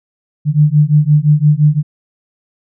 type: beating tone pair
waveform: sine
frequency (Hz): 146.83 / 152.63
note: D3 / D#3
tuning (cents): 0 / -33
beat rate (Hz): 5.8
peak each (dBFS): -10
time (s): 0.45-1.83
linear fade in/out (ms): 50
effects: none